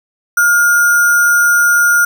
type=tone with sample-and-hold; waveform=sine; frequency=1422 Hz; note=F6; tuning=31 cents sharp; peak=-7 dBFS; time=0.37-2.05 s; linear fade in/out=5 ms; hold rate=7350 Hz; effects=none